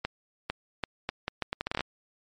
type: accelerating click train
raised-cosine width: 0.3 ms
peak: -13 dBFS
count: 14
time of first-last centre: 0.05-1.807 s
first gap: 450 ms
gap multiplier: 0.75
effects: MP3 48 kbps